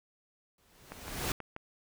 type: noise with exponential growth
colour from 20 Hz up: pink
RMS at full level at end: -31 dBFS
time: 0.58-1.32 s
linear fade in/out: 2 ms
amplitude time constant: 160 ms
type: click train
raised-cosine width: 0.5 ms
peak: -26 dBFS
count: 5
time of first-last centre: 0.92-1.564 s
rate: 6.21 Hz
effects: none